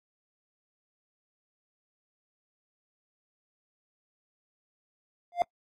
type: tone with exponential growth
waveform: triangle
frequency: 698.5 Hz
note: F5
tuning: in tune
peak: -16 dBFS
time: 5.32-5.42 s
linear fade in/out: 1 ms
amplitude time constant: 21 ms
effects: noise-tail reverb RT60 0.1 s tail -24 dB re dry + AAC 48 kbps